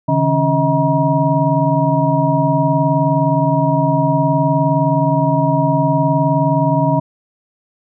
sine tone cluster, 139 / 158.4 / 276.3 / 635 / 954 Hz, C#3 / D#3 / C#4 / D#5 / A#5, +5 / +31 / -6 / +35 / +40 cents, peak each -18 dBFS, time 0.08-7 s, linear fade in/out 10 ms, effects none

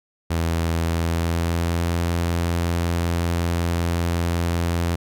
sawtooth tone with pitch glide, 83 to 85.33 Hz, E2 to F2, +12 to -40 cents, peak -16 dBFS, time 0.3-4.96 s, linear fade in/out 10 ms, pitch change +48 cents, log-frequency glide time 0.81-2 s, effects none

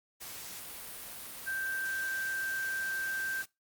sine tone in noise, 1568 Hz, G6, in tune, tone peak -32 dBFS, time 1.46-3.43 s, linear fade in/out 20 ms, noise white, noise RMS -44 dBFS, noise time 0.2-3.46 s, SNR +9 dB, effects noise-tail reverb RT60 0.2 s tail -21 dB re dry + Opus 48 kbps

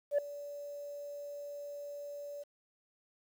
sine tone with ADSR envelope, 577 Hz, D5, 31 cents flat, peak -22 dBFS, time 0.11-2.44 s, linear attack 73 ms, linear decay 4 ms, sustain -19 dB, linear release 19 ms, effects tanh soft clip ceiling -24 dBFS + 10-bit

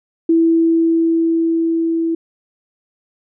sine tone with level ramp, 329.6 Hz, E4, in tune, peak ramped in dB -9 to -15 dBFS, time 0.29-2.15 s, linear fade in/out 5 ms, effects none

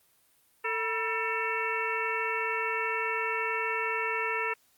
harmonic tone with a mistuned harmonic, 446.9 Hz, A4, 27 cents sharp, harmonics 1 / 2 / 3 / 4 / 5 / 6, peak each -35 / -35 / -35 / -35 / -35 / -35 dBFS, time 0.64-4.54 s, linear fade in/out 10 ms, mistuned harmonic 2, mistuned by +130 cents, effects white hiss -66 dBFS RMS until 4.77 s + Opus 32 kbps

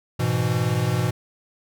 square chord, E major, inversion first, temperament equal with one note detuned, 103.83 / 122.48 / 164.81 Hz, G#2 / B2 / E3, 0 / -14 / 0 cents, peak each -27 / -23 / -27 dBFS, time 0.19-1.11 s, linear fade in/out 10 ms, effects none

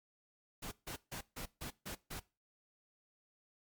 pink noise bursts, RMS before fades -44 dBFS, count 7, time 0.62-2.199 s, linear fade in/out 10 ms, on 97 ms, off 150 ms, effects noise-tail reverb RT60 0.3 s tail -21 dB re dry + MP3 96 kbps

